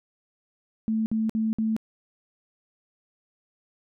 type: tone bursts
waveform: sine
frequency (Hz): 220.6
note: A3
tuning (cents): +5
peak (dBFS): -22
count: 4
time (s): 0.88-1.765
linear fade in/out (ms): 0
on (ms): 180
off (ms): 55
effects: none